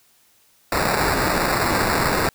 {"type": "noise with sample-and-hold", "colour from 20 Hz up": "white", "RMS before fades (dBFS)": -20, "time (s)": [0.72, 2.29], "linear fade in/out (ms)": 2, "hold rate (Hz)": 3150, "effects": ["white hiss -58 dBFS RMS until 2.34 s"]}